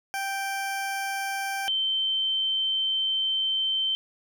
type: tone pair in turn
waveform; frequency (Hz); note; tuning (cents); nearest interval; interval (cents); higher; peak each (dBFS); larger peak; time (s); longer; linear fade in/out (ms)
20% pulse / sine; 784 / 3103; G5 / G7; 0 / -18; 2 octaves; 2382; second; -23; neither; 0.14-1.68 / 1.68-3.95; second; 0
effects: none